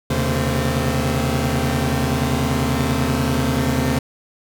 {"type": "tone cluster", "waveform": "sawtooth", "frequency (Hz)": [78.5, 129.5, 139.8, 226.6, 259.1], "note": ["D#2", "C3", "C#3", "A#3", "C4"], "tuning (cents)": [16, -17, 15, -49, -17], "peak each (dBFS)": -20, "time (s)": [0.1, 3.99], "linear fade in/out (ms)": 5, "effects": []}